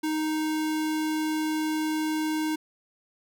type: tone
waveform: square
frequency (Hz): 311.1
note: D#4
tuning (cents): 0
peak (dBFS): -26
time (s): 0.03-2.56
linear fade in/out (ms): 10
effects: none